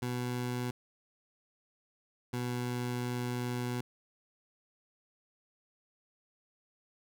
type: tone pair in turn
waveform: 20% pulse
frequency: 123.47 / 122.93 Hz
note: B2 / B2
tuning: 0 / -8 cents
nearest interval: unison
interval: 8 cents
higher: first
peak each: -28 dBFS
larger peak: neither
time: 0.02-0.71 / 2.33-3.81 s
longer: second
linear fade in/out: 5 ms
effects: none